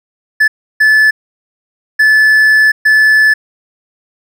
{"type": "tone bursts at uneven times", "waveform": "triangle", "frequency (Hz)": 1735, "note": "A6", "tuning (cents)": -25, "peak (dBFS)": -3, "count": 4, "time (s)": [[0.4, 0.48], [0.8, 1.11], [1.99, 2.72], [2.85, 3.34]], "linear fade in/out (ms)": 10, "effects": []}